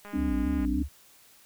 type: click train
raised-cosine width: 0.5 ms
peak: -30 dBFS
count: 124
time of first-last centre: 0.05-0.65 s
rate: 205 Hz
type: chord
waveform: sine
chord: G suspended fourth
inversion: none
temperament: equal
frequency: 196 / 261.6 / 293.7 Hz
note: G3 / C4 / D4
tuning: 0 / 0 / 0 cents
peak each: -34 / -30 / -29 dBFS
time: 0.13-0.83 s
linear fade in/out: 10 ms
type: tone with vibrato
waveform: sine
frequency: 63.6 Hz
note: C2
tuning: 48 cents flat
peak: -29 dBFS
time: 0.15-0.89 s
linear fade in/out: 50 ms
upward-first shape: square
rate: 3.3 Hz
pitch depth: 180 cents each way
effects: white hiss -57 dBFS RMS until 1.45 s